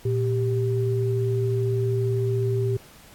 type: tone pair together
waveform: sine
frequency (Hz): 116.43 / 392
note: A#2 / G4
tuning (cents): -2 / 0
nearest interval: octave + major sixth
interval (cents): 2102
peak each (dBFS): -22 / -25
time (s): 0.05-2.77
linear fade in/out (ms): 5
effects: pink hiss -50 dBFS RMS until 3.14 s + AAC 64 kbps